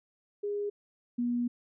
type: tone pair in turn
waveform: sine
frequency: 410 / 241.3 Hz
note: G#4 / B3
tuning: -22 / -40 cents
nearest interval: major sixth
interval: 918 cents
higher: first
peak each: -30 / -27 dBFS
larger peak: second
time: 0.43-0.7 / 1.18-1.48 s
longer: second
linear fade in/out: 10 ms
effects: none